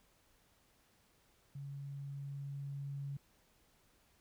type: tone with level ramp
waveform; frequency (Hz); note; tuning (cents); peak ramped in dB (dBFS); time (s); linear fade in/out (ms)
sine; 140; C#3; +18; -43 to -39; 1.55-3.17; 5
effects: pink hiss -71 dBFS RMS until 4.2 s